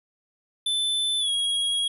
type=tone with pitch glide; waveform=square; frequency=3520 to 3303 Hz; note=A7 to G#7; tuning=0 to -10 cents; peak=-23 dBFS; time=0.66-1.88 s; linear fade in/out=5 ms; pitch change=-110 cents; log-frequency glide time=1.19-1.3 s; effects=resampled to 32000 Hz